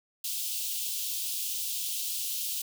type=high-pass noise; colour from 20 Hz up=white; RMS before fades=-33 dBFS; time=0.24-2.62 s; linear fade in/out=5 ms; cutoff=2800 Hz; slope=48 dB/octave; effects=none